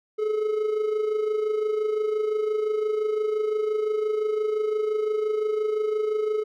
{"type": "tone with amplitude modulation", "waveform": "triangle", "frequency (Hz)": 428.4, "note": "A4", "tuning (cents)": -46, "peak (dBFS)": -18, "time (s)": [0.18, 6.44], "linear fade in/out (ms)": 20, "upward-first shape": "sine", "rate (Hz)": 25.8, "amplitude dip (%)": 55, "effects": []}